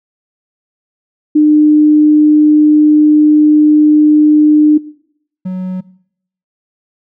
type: tone pair in turn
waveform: sine / triangle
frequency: 302.1 / 184.9 Hz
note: D4 / F#3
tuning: +49 / -1 cents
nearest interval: minor sixth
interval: 850 cents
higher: first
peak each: -4 / -14 dBFS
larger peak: first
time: 1.35-4.78 / 5.45-5.81 s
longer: first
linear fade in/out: 10 ms
effects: noise-tail reverb RT60 0.7 s tail -20 dB re dry